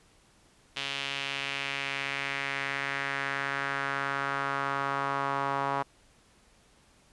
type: tone with band-pass filter sweep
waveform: sawtooth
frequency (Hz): 138.59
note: C#3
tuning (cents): 0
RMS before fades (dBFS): -32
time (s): 0.76-5.83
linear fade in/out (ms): 10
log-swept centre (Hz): 3100 to 990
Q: 2.4
effects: pink hiss -62 dBFS RMS until 7.12 s + resampled to 24000 Hz